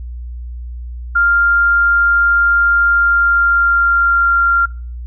sine tone with pitch glide, 1396.9 to 1385.6 Hz, F6 to F6, 0 to -14 cents, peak -9 dBFS, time 1.15-4.66 s, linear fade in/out 10 ms, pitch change -14 cents, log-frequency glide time 2.89-4.36 s, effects noise-tail reverb RT60 0.4 s tail -25 dB re dry + added 60 Hz sine -24 dBFS peak until 5.06 s

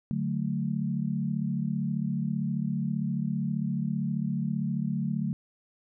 sine chord, D major, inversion none, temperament equal, 146.83 / 185 / 220 Hz, D3 / F#3 / A3, 0 / 0 / 0 cents, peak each -31 dBFS, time 0.11-5.33 s, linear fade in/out 0 ms, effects none

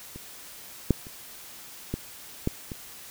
clicks, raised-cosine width 3 ms, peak -27 / -6 / -30 / -15 / -11 / -22 dBFS, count 6, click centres 0.16 / 0.907 / 1.069 / 1.94 / 2.474 / 2.718 s, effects white hiss -45 dBFS RMS until 3.1 s

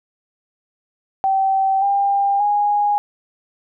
sine tone with pitch steps, 773 / 798.4 / 824.7 Hz, G5 / G5 / G#5, -24 / +32 / -12 cents, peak -14 dBFS, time 1.24-2.98 s, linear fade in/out 0 ms, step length 580 ms, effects none

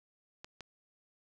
clicks, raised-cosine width 0.2 ms, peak -28 dBFS, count 2, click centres 0.445 / 0.607 s, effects none

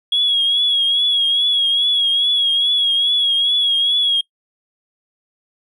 triangle tone with vibrato, 3327 Hz, G#7, 2 cents sharp, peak -10 dBFS, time 0.12-4.21 s, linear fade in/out 5 ms, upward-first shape triangle, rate 2.4 Hz, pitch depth 56 cents each way, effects noise-tail reverb RT60 0.1 s tail -24 dB re dry + tanh soft clip ceiling -11 dBFS

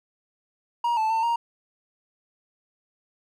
triangle tone with pitch steps, 947 / 877 / 897 / 936 Hz, A#5 / A5 / A5 / A#5, +27 / -6 / +33 / +7 cents, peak -19 dBFS, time 0.84-1.36 s, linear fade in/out 5 ms, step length 130 ms, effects none

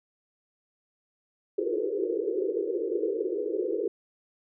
white band-pass noise, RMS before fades -29 dBFS, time 1.58-3.88 s, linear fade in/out 5 ms, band 330 to 490 Hz, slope 96 dB/octave, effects none

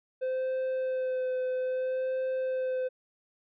triangle tone with vibrato, 515 Hz, C5, 28 cents flat, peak -26 dBFS, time 0.21-2.89 s, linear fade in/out 20 ms, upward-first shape sine, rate 0.61 Hz, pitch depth 16 cents each way, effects resampled to 8000 Hz

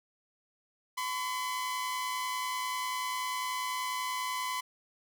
sawtooth tone pair together, 1014 / 1124.2 Hz, B5 / C#6, +45 / +24 cents, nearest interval major second, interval 179 cents, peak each -29 / -37 dBFS, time 0.97-4.61 s, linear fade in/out 10 ms, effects none

